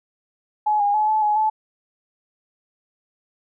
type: tone with pitch steps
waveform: sine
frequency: 847 / 815 / 853 / 865 / 841 / 866 Hz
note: G#5 / G#5 / G#5 / A5 / G#5 / A5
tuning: +34 / -33 / +46 / -30 / +22 / -28 cents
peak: -16 dBFS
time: 0.66-1.5 s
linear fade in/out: 10 ms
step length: 140 ms
effects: none